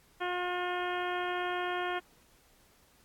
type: harmonic tone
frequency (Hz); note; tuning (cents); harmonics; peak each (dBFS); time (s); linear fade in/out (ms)
357.9; F4; +42; 1 / 2 / 3 / 4 / 5 / 6 / 7 / 8 / 9; -36 / -36 / -39 / -39 / -41 / -47 / -46 / -49 / -46; 0.2-2; 20
effects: pink hiss -64 dBFS RMS until 3.04 s + AAC 64 kbps